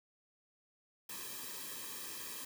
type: noise with comb filter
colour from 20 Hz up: white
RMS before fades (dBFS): -45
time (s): 1.09-2.45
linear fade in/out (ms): 5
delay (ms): 1.4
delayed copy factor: -1
effects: none